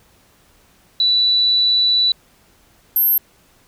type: tone pair in turn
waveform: sine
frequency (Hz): 3958 / 12741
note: B7 / G9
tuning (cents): +3 / +27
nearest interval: octave + minor sixth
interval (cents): 2024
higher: second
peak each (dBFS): -12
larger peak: neither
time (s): 1-2.12 / 2.96-3.18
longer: first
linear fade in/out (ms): 2
effects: pink hiss -54 dBFS RMS until 3.67 s